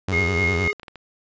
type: tone with vibrato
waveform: sawtooth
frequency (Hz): 89.6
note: F2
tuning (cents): +45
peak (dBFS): -18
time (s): 0.08-0.68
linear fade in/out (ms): 5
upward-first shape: triangle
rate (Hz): 9.8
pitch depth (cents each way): 170
type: tone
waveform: square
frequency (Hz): 413.7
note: G#4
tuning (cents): -7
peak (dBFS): -28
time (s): 0.12-0.73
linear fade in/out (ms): 0
type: tone with tremolo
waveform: sine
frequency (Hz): 2148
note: C7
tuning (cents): +45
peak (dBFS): -18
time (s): 0.12-0.72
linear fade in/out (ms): 20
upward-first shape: triangle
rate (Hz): 3.8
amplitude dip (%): 70
type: clicks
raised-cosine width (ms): 0.3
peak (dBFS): -23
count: 6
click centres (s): 0.537 / 0.702 / 0.797 / 0.832 / 0.882 / 0.957
effects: resampled to 16000 Hz